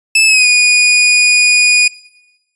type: tone with pitch glide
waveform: sawtooth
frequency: 2621 to 2460 Hz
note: E7 to D#7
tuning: -11 to -20 cents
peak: -3 dBFS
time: 0.15-1.88 s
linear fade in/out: 5 ms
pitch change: -109 cents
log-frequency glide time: 0.26-0.46 s
effects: noise-tail reverb RT60 1.0 s tail -21 dB re dry + resampled to 24000 Hz